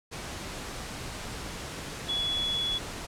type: tone in noise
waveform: sine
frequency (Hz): 3390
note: G#7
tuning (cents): +35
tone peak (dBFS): -27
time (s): 2.08-2.79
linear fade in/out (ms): 20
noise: pink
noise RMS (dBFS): -38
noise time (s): 0.11-3.07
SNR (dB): +8
effects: low-pass 9000 Hz 12 dB/octave